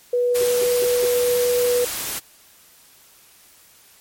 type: tone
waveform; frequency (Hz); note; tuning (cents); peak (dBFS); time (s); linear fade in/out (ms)
sine; 488.9; B4; -18; -16; 0.13-1.85; 5
type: noise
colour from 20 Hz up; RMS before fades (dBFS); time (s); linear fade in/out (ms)
white; -27; 0.34-2.2; 20
type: tone bursts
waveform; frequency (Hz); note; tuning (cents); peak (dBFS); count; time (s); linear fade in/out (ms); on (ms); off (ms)
sine; 394.6; G4; +11; -25; 4; 0.41-1.05; 0; 25; 180
effects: white hiss -51 dBFS RMS until 4 s + MP3 64 kbps